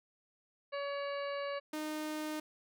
harmonic tone, 565 Hz, C#5, 33 cents sharp, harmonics 1 / 2 / 3 / 4 / 5 / 7 / 8, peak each -37 / -43 / -47 / -49 / -51 / -54 / -55 dBFS, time 0.72-1.6 s, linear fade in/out 20 ms
sawtooth tone, 307.1 Hz, D#4, 23 cents flat, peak -33 dBFS, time 1.73-2.4 s, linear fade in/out 5 ms
effects none

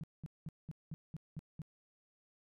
sine tone bursts, 157.2 Hz, D#3, 18 cents sharp, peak -40 dBFS, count 8, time 0.01-1.618 s, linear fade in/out 0 ms, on 26 ms, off 200 ms, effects none

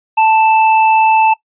sine tone with hard clipping, 881 Hz, A5, 2 cents sharp, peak -9 dBFS, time 0.17-1.34 s, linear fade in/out 10 ms, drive 14 dB, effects noise-tail reverb RT60 0.1 s tail -20 dB re dry + resampled to 8000 Hz

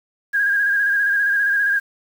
sine tone with vibrato, 1628 Hz, G#6, 35 cents flat, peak -15 dBFS, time 0.33-1.8 s, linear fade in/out 20 ms, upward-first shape square, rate 15 Hz, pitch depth 32 cents each way, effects 7-bit

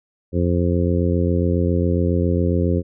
harmonic tone, 87.31 Hz, F2, in tune, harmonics 1 / 2 / 3 / 4 / 5 / 6, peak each -19 / -22 / -24 / -25 / -26 / -27 dBFS, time 0.32-2.83 s, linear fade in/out 50 ms, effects none

